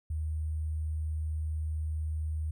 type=tone with sample-and-hold; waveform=sine; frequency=77.78 Hz; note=D#2; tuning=in tune; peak=-30 dBFS; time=0.1-2.51 s; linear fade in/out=5 ms; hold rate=8820 Hz; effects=none